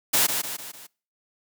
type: noise with echo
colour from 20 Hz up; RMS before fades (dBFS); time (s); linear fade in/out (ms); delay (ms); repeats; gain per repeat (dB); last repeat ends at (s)
white; -20; 0.13-0.27; 10; 150; 4; -6; 0.87
effects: noise-tail reverb RT60 0.4 s tail -25 dB re dry + high-pass 150 Hz 12 dB/octave